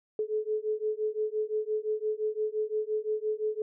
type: beating tone pair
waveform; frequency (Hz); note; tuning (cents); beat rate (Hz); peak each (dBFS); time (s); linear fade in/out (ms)
sine; 427 / 432.8; G#4 / A4; +48 / -29; 5.8; -31; 0.19-3.62; 2
effects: none